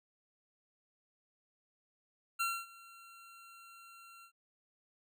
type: tone with ADSR envelope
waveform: 25% pulse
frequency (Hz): 1366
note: F6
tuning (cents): -39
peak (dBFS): -27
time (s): 2.39-4.32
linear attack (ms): 18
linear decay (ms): 250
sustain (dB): -23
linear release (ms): 83
effects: none